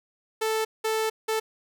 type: tone bursts at uneven times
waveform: sawtooth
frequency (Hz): 440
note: A4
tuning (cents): 0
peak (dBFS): -20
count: 3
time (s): 0.41-0.65 / 0.84-1.1 / 1.28-1.4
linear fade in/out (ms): 10
effects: none